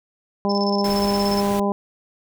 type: harmonic tone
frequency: 201.1 Hz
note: G3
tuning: 44 cents sharp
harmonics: 1 / 2 / 3 / 4 / 5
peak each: -21 / -24 / -26 / -27 / -28 dBFS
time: 0.45-1.72 s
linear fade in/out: 0 ms
type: tone with tremolo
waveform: sine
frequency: 5274 Hz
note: E8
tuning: in tune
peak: -25 dBFS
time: 0.49-1.42 s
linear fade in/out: 10 ms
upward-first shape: square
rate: 17 Hz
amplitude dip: 75%
type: noise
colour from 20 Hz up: pink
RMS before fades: -32 dBFS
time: 0.84-1.6 s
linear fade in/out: 5 ms
effects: none